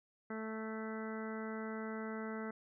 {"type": "harmonic tone with a mistuned harmonic", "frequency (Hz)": 220, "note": "A3", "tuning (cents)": 0, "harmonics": [1, 2, 3, 4, 5, 6, 7, 8, 9], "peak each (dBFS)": [-42, -45, -51, -53, -56, -50, -52, -60, -53], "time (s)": [0.3, 2.51], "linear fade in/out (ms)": 5, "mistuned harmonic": 8, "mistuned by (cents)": -17, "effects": []}